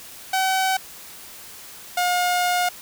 sawtooth tone pair in turn, 760 / 715.5 Hz, F#5 / F5, +46 / +42 cents, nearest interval minor second, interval 104 cents, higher first, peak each -15 dBFS, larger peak neither, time 0.33-0.77 / 1.97-2.69 s, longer second, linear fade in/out 5 ms, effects white hiss -41 dBFS RMS until 2.81 s

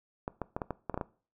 clicks, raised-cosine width 1 ms, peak -19 dBFS, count 9, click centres 0.279 / 0.417 / 0.565 / 0.618 / 0.707 / 0.897 / 0.943 / 0.976 / 1.012 s, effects noise-tail reverb RT60 0.4 s tail -20 dB re dry

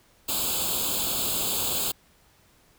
white noise with comb filter, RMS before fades -27 dBFS, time 0.28-1.92 s, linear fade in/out 10 ms, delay 0.26 ms, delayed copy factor +1, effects pink hiss -60 dBFS RMS until 2.78 s

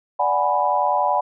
sine chord, G# half-diminished seventh, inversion second, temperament equal, 587.3 / 740 / 830.6 / 987.8 Hz, D5 / F#5 / G#5 / B5, 0 / 0 / 0 / 0 cents, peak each -24 / -22 / -22 / -21 dBFS, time 0.19-1.21 s, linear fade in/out 10 ms, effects none

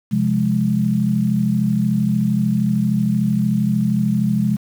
sine chord, F minor, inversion second, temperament equal, 130.81 / 174.61 / 207.7 Hz, C3 / F3 / Ab3, 0 / 0 / 0 cents, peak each -21 / -21 / -17 dBFS, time 0.11-4.57 s, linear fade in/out 20 ms, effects 7-bit

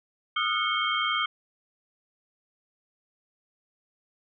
sine tone cluster, 1225 / 1325 / 1444 / 2196 / 3165 Hz, D#6 / E6 / F#6 / C#7 / G7, -27 / +9 / -43 / -17 / +16 cents, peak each -29 / -32 / -33 / -31 / -29 dBFS, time 0.36-1.26 s, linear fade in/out 5 ms, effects none

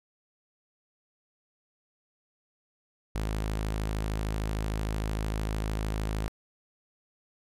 sawtooth tone, 53.2 Hz, G#1, 42 cents sharp, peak -25 dBFS, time 3.15-6.28 s, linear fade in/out 0 ms, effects resampled to 32000 Hz

